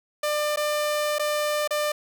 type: tone with dropouts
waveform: sawtooth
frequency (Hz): 597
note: D5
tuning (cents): +28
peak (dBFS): -19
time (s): 0.23-1.92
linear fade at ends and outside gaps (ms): 5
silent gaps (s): 0.561-0.571 / 1.185-1.194 / 1.676-1.707
effects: none